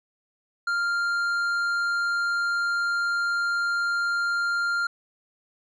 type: tone with tanh clipping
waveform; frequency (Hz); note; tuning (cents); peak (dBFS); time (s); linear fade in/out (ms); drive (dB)
sine; 1396; F6; -1; -24; 0.67-4.87; 5; 8
effects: none